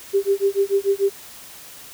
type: tone with tremolo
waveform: sine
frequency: 395.5 Hz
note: G4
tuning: 15 cents sharp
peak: -13 dBFS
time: 0.13-1.1 s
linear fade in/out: 20 ms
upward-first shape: sine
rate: 6.8 Hz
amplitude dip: 100%
effects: white hiss -41 dBFS RMS until 1.93 s